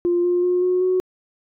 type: tone with pitch steps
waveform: sine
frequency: 349.2 / 354.1 / 359 / 364 / 369.1 Hz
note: F4 / F4 / F4 / F#4 / F#4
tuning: 0 / +24 / +48 / -28 / -4 cents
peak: -15 dBFS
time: 0.05-1 s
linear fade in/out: 0 ms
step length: 190 ms
effects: tanh soft clip ceiling -11 dBFS